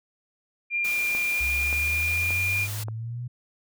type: tone with pitch glide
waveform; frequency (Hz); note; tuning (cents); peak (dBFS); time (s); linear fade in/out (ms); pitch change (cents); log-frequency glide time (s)
sine; 2396 to 2410; D7 to D7; +34 to +44; -23; 0.7-2.68; 50; +10; 1.22-1.47
type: noise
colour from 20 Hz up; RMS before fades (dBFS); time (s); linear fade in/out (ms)
white; -36; 0.84-2.84; 10
type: click train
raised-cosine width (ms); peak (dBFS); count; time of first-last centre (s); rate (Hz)
1; -23; 4; 1.15-2.884; 1.73
type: exponential sweep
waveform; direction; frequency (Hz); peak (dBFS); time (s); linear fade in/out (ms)
sine; up; 67.2 to 124.3; -30; 1.4-3.28; 10
effects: none